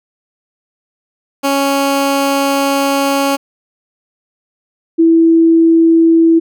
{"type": "tone pair in turn", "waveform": ["15% pulse", "sine"], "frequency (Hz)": [277.2, 329.1], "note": ["C#4", "E4"], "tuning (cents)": [0, -3], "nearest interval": "minor third", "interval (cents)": 297, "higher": "second", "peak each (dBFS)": -5, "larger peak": "neither", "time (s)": [[1.43, 3.37], [4.98, 6.4]], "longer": "first", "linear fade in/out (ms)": 20, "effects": []}